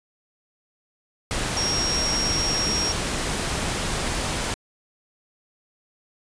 sine tone in noise, 5588 Hz, F8, in tune, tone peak -23 dBFS, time 1.57-2.92 s, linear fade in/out 0 ms, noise pink, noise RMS -26 dBFS, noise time 1.31-4.54 s, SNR 0 dB, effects resampled to 22050 Hz

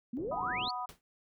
sine exponential sweep, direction up, 222.1 to 4702 Hz, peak -34 dBFS, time 0.13-0.71 s, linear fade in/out 5 ms
white low-pass noise, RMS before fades -46 dBFS, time 0.17-0.68 s, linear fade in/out 0 ms, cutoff 430 Hz, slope 24 dB/octave
sine chord, B major, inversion second, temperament equal, 740 / 987.8 / 1244.5 Hz, F#5 / B5 / D#6, 0 / 0 / 0 cents, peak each -39 / -38 / -40 dBFS, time 0.31-0.86 s, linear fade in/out 10 ms
pink noise with exponential decay, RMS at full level -45 dBFS, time 0.89-1.01 s, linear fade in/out 0 ms, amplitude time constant 26 ms
effects none

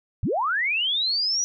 sine linear sweep, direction up, 62.5 to 5900 Hz, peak -21 dBFS, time 0.23-1.44 s, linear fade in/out 0 ms, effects none

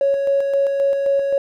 triangle tone with tremolo, 554.4 Hz, C#5, in tune, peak -10 dBFS, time 0.01-1.38 s, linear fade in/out 2 ms, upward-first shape square, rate 3.8 Hz, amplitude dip 45%, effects tanh soft clip ceiling -11 dBFS

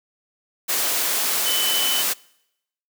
sine tone in noise, 3019 Hz, F#7, 34 cents sharp, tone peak -22 dBFS, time 1.45-2.03 s, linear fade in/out 20 ms, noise white, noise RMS -22 dBFS, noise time 0.68-2.14 s, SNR -3 dB, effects noise-tail reverb RT60 0.8 s tail -24 dB re dry + high-pass 300 Hz 12 dB/octave

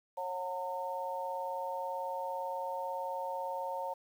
harmonic tone, 181.9 Hz, F#3, 29 cents flat, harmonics 3 / 4 / 5, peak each -39 / -43 / -37 dBFS, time 0.17-3.94 s, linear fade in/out 10 ms, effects 10-bit

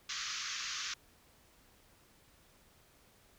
white band-pass noise, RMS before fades -40 dBFS, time 0.09-0.94 s, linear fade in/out 5 ms, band 1100 to 6700 Hz, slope 96 dB/octave, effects pink hiss -65 dBFS RMS until 3.38 s

